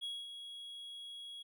triangle tone with ADSR envelope, 3322 Hz, G#7, in tune, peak -36 dBFS, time 0.01-1.43 s, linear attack 27 ms, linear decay 230 ms, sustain -8 dB, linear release 14 ms, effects none

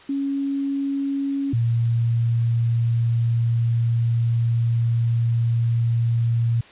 sine tone pair in turn, 277.2 / 116.55 Hz, C#4 / A#2, 0 / 0 cents, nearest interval octave + minor third, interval 1500 cents, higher first, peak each -21 / -17 dBFS, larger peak second, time 0.09-1.53 / 1.53-6.61 s, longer second, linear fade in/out 5 ms, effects white hiss -47 dBFS RMS until 6.71 s + resampled to 8000 Hz

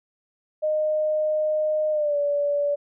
sine tone with pitch glide, 615 to 577.1 Hz, D#5 to D5, -20 to -30 cents, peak -20 dBFS, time 0.62-2.76 s, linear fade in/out 20 ms, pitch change -110 cents, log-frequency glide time 1.91-2.17 s, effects none

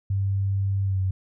sine tone with pitch glide, 98 to 94.5 Hz, G2 to F#2, 0 to +37 cents, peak -21 dBFS, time 0.1-1.11 s, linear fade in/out 5 ms, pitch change -63 cents, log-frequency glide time 0.84-1 s, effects none

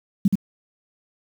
sine tone with echo, 196 Hz, G3, in tune, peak -12 dBFS, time 0.25-0.28 s, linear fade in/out 5 ms, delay 75 ms, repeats 1, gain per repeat -2 dB, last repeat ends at 0.355 s, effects 7-bit

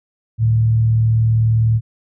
sine tone with frequency modulation, 112.2 Hz, A2, 34 cents sharp, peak -11 dBFS, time 0.38-1.81 s, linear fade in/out 50 ms, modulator 40.2 Hz, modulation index 0.32, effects none

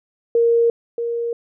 sine tone pair in turn, 466.2 / 468.7 Hz, A#4 / A#4, 0 / +9 cents, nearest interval unison, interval 9 cents, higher second, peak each -12 / -20 dBFS, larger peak first, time 0.35-0.7 / 0.98-1.33 s, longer neither, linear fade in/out 2 ms, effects none

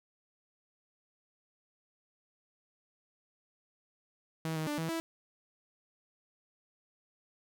sawtooth tone with pitch steps, 160.8 / 157.2 / 295.3 / 162.7 / 328.6 Hz, E3 / D#3 / D4 / E3 / E4, -43 / +18 / +10 / -22 / -5 cents, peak -29 dBFS, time 4.45-5 s, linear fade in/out 0 ms, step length 110 ms, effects none

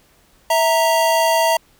square tone pair together, 653.9 / 928 Hz, E5 / A#5, -14 / -8 cents, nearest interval tritone, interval 606 cents, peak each -17 dBFS, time 0.5-1.57 s, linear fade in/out 5 ms, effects pink hiss -55 dBFS RMS until 1.79 s

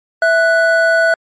triangle tone pair together, 659.3 / 1480.1 Hz, E5 / F#6, 0 / 0 cents, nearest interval octave + major second, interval 1400 cents, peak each -10 dBFS, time 0.22-1.14 s, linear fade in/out 2 ms, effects MP3 48 kbps

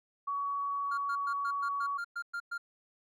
sine tone, 1127 Hz, C#6, 28 cents sharp, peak -31 dBFS, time 0.27-1.98 s, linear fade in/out 10 ms
triangle tone bursts, 1398 Hz, F6, 1 cent sharp, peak -32 dBFS, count 10, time 0.91-2.58 s, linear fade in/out 10 ms, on 68 ms, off 110 ms
effects none

